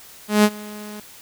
sawtooth tone with ADSR envelope, 210 Hz, G#3, 19 cents sharp, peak -6 dBFS, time 0.28-1 s, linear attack 160 ms, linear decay 54 ms, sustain -23 dB, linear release 3 ms, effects white hiss -44 dBFS RMS until 1.21 s

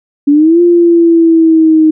sine exponential two-way sweep, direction up then down, 281.4 to 349.2 to 311.7 Hz, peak -3 dBFS, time 0.27-1.91 s, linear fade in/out 10 ms, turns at 0.61 s, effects none

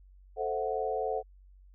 sine chord, F# half-diminished seventh, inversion first, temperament equal, 440 / 523.3 / 659.3 / 740 Hz, A4 / C5 / E5 / F#5, 0 / 0 / 0 / 0 cents, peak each -33 / -35 / -38 / -34 dBFS, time 0.36-1.23 s, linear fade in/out 50 ms, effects added 47 Hz sine -53 dBFS peak until 1.74 s

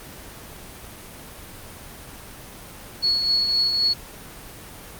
sine tone with tremolo, 4371 Hz, C#8, 25 cents flat, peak -15 dBFS, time 3.02-3.94 s, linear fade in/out 20 ms, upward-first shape triangle, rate 3.9 Hz, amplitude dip 45%, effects pink hiss -40 dBFS RMS until 4.99 s + Opus 24 kbps

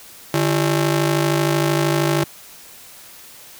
sawtooth ring-modulated tone, 243.4 Hz, B3, 25 cents flat, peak -9 dBFS, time 0.34-2.24 s, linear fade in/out 2 ms, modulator 95.2 Hz, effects white hiss -42 dBFS RMS until 3.59 s

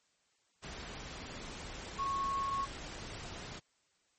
sine tone in noise, 1099 Hz, C#6, 15 cents flat, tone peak -32 dBFS, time 1.98-2.66 s, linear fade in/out 20 ms, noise pink, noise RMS -45 dBFS, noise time 0.62-3.6 s, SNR +10 dB, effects white hiss -74 dBFS RMS until 4.18 s + MP3 32 kbps

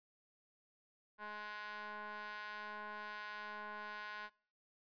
sawtooth ring-modulated tone, 210.1 Hz, G#3, 20 cents sharp, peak -38 dBFS, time 1.18-4.3 s, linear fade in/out 50 ms, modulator 1260 Hz, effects noise-tail reverb RT60 0.5 s tail -24 dB re dry + resampled to 11025 Hz

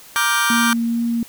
sawtooth chord, G minor seventh, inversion first, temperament just, 940.8 / 1176 / 1411.2 / 1568 Hz, Bb5 / D6 / F6 / G6, +16 / +2 / +18 / 0 cents, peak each -21 / -16 / -19 / -16 dBFS, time 0.16-0.73 s, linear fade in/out 0 ms
sine tone with vibrato, 233.1 Hz, A#3, in tune, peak -17 dBFS, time 0.5-1.23 s, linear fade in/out 2 ms, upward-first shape triangle, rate 2.3 Hz, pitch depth 10 cents each way
effects white hiss -43 dBFS RMS until 1.28 s

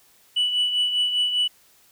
sine tone with tremolo, 2960 Hz, F#7, in tune, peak -15 dBFS, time 0.36-1.48 s, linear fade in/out 10 ms, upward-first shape triangle, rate 5 Hz, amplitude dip 65%, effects tanh soft clip ceiling -16 dBFS + white hiss -57 dBFS RMS until 1.91 s

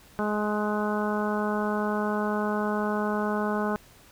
harmonic tone with a mistuned harmonic, 209.8 Hz, G#3, 18 cents sharp, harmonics 1 / 2 / 3 / 4 / 5 / 6 / 7, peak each -28 / -31 / -33 / -34 / -35 / -36 / -36 dBFS, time 0.19-3.76 s, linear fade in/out 0 ms, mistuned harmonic 7, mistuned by +20 cents, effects pink hiss -54 dBFS RMS until 4.11 s

